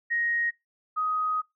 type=tone pair in turn; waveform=sine; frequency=1875 / 1254.1 Hz; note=A#6 / D#6; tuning=+10 / +13 cents; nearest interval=perfect fifth; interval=697 cents; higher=first; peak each=-24 dBFS; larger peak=neither; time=0.1-0.51 / 0.96-1.42 s; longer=second; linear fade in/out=20 ms; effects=noise-tail reverb RT60 0.2 s tail -23 dB re dry